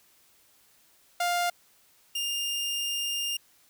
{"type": "tone pair in turn", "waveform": "sawtooth", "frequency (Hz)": [702, 2808], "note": ["F5", "F7"], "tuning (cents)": [9, 9], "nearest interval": "2 octaves", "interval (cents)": 2400, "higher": "second", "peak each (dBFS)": [-21, -25], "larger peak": "first", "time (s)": [[1.2, 1.5], [2.15, 3.37]], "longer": "second", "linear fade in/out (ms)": 5, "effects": ["white hiss -62 dBFS RMS until 3.69 s"]}